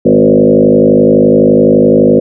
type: tone with frequency modulation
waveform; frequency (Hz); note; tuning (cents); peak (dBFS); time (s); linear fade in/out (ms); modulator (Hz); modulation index
sine; 365.7; F#4; -20; -3; 0.05-2.2; 10; 51.8; 3.6
effects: none